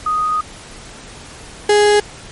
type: tone pair in turn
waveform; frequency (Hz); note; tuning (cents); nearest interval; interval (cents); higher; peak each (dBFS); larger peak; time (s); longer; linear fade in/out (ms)
sine / 35% pulse; 1244.5 / 415.3; D#6 / G#4; 0 / 0; octave + perfect fifth; 1900; first; -14 / -7; second; 0.06-0.41 / 1.69-2; first; 5
effects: pink hiss -36 dBFS RMS until 2.31 s + MP3 48 kbps